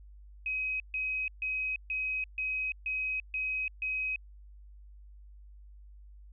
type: tone bursts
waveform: sine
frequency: 2532 Hz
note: D#7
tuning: 30 cents sharp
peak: -30 dBFS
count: 8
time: 0.46-4.16 s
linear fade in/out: 2 ms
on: 340 ms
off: 140 ms
effects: added 50 Hz sine -49 dBFS peak until 6.32 s